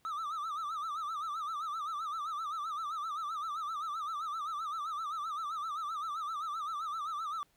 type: tone with vibrato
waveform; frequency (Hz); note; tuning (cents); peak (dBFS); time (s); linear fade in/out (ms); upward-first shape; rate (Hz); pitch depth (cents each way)
triangle; 1244.5; D#6; 0; -33; 0.05-7.43; 0; sine; 7.7; 130
effects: pink hiss -71 dBFS RMS until 7.56 s